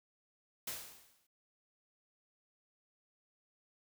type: noise with exponential decay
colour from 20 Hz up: white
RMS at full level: -39 dBFS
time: 0.67-1.27 s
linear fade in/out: 5 ms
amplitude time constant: 130 ms
effects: none